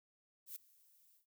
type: noise with ADSR envelope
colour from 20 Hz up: violet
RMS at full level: -45 dBFS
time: 0.46-1.26 s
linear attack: 100 ms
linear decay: 4 ms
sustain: -24 dB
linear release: 110 ms
effects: none